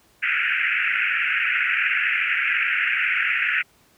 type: band-pass noise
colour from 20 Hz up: white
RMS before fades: -22 dBFS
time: 0.22-3.63 s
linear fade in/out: 20 ms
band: 1400 to 2700 Hz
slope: 96 dB/octave
effects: pink hiss -58 dBFS RMS until 3.97 s + high-pass 60 Hz 12 dB/octave